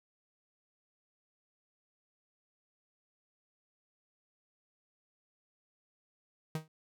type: tone with exponential decay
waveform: 45% pulse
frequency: 157.2 Hz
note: D#3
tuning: 18 cents sharp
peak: -30 dBFS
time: 6.55-6.68 s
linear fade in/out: 2 ms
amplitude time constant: 28 ms
effects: none